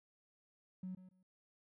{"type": "tone with echo", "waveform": "triangle", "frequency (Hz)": 185, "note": "F#3", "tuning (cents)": 0, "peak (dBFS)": -38, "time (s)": [0.83, 0.95], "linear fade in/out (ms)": 5, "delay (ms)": 140, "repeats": 2, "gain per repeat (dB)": -15, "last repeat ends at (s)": 1.23, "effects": ["tanh soft clip ceiling -39 dBFS"]}